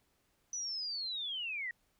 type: linear sweep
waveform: sine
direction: down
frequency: 6010 to 1864.7 Hz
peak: -36 dBFS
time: 0.53-1.71 s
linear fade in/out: 2 ms
effects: pink hiss -75 dBFS RMS until 1.99 s